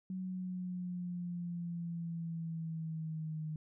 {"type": "exponential sweep", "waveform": "sine", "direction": "down", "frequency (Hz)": [186.9, 154.7], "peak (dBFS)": -37, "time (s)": [0.1, 3.56], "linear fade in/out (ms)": 2, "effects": []}